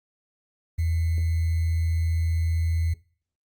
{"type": "tone with sample-and-hold", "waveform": "sine", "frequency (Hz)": 82.41, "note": "E2", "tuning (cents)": 0, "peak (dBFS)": -21, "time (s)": [0.78, 2.94], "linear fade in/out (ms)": 10, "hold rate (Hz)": 2100, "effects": ["noise-tail reverb RT60 0.5 s tail -23 dB re dry", "Opus 32 kbps"]}